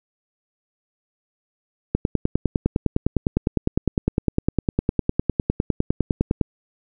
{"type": "click train", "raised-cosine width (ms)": 3, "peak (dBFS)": -5, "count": 45, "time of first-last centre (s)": [1.95, 6.412], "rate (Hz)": 9.86, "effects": []}